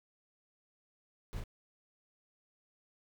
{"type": "noise with echo", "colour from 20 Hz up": "brown", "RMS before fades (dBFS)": -39, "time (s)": [1.33, 1.4], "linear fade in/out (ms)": 0, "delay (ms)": 38, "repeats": 1, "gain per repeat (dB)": -3, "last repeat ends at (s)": 1.438, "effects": []}